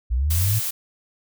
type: linear sweep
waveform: sine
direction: up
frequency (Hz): 55 to 112.9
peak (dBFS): -18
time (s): 0.1-0.6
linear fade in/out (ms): 20
type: noise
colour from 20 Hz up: blue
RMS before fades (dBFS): -26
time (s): 0.3-0.71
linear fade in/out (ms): 10
effects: none